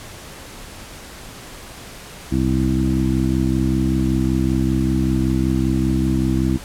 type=harmonic tone with a mistuned harmonic; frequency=65.2 Hz; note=C2; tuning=5 cents flat; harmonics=1 / 2 / 3 / 4 / 5; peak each=-22 / -22 / -22 / -22 / -22 dBFS; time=2.31-6.58 s; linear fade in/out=20 ms; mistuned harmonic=1; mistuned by=+25 cents; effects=pink hiss -37 dBFS RMS until 6.64 s + low-pass 12000 Hz 12 dB/octave